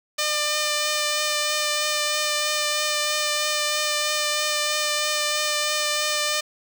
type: tone with vibrato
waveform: 5% pulse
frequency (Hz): 600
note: D5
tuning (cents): +37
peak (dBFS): -10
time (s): 0.18-6.41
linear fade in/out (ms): 10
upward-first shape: triangle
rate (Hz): 3.1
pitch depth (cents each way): 14
effects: none